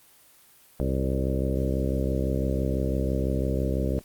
harmonic tone with a mistuned harmonic, 66 Hz, C2, 16 cents sharp, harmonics 1 / 2 / 3 / 4 / 5 / 6 / 7 / 8 / 9, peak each -27 / -30 / -32 / -33 / -34 / -35 / -35 / -36 / -37 dBFS, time 0.8-3.99 s, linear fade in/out 0 ms, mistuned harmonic 8, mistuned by +21 cents, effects white hiss -56 dBFS RMS until 4.04 s + Opus 24 kbps

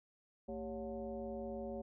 sine tone with frequency modulation, 392 Hz, G4, in tune, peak -40 dBFS, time 0.48-1.82 s, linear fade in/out 10 ms, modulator 166 Hz, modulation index 1.6, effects none

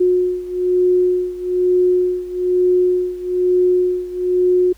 sine beating tone pair, 361.8 / 362.9 Hz, F#4 / F#4, -39 / -34 cents, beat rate 1.1 Hz, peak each -15 / -18 dBFS, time 0-4.73 s, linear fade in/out 10 ms, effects added 50 Hz sine -44 dBFS peak until 4.77 s + pink hiss -52 dBFS RMS until 4.77 s

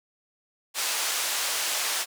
white band-pass noise, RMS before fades -28 dBFS, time 0.74-2.06 s, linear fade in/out 50 ms, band 630 to 8800 Hz, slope 12 dB/octave, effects none

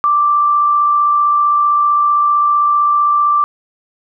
sine tone with amplitude modulation, 1174.7 Hz, D6, in tune, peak -8 dBFS, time 0.04-3.44 s, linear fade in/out 0 ms, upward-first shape sine, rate 55.5 Hz, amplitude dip 25%, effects none

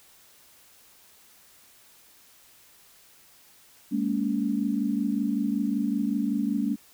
sine tone cluster, 204.6 / 229.9 / 282.6 Hz, G#3 / A#3 / C#4, -26 / -24 / +34 cents, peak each -28 dBFS, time 3.91-6.76 s, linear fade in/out 20 ms, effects white hiss -56 dBFS RMS until 6.93 s

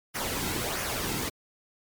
pink noise with flanger, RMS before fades -31 dBFS, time 0.14-1.3 s, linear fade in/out 20 ms, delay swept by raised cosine 0.24 to 1.74 ms, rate 1.5 Hz, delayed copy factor -0.5, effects MP3 96 kbps

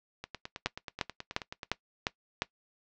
two click trains, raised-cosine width 0.2 ms, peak -10 / -21 dBFS, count 6 / 14, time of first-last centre 0.66-2.421 / 0.24-1.632 s, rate 2.84 / 9.34 Hz, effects noise-tail reverb RT60 0.1 s tail -19 dB re dry + low-pass 5000 Hz 12 dB/octave

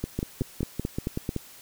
two click trains, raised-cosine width 3 ms, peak -15 / -14 dBFS, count 8 / 6, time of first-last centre 0.04-1.363 / 0.19-1.291 s, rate 5.29 / 4.54 Hz, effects white hiss -49 dBFS RMS until 1.61 s

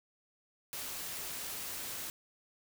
white noise, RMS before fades -41 dBFS, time 0.73-2.1 s, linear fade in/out 0 ms, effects none

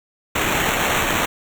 violet noise with sample-and-hold, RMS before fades -20 dBFS, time 0.35-1.26 s, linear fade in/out 10 ms, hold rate 4900 Hz, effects none

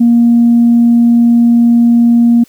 sine tone, 235.6 Hz, A#3, 19 cents sharp, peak -3 dBFS, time 0-2.44 s, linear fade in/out 10 ms, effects tanh soft clip ceiling 0 dBFS + white hiss -47 dBFS RMS until 2.48 s

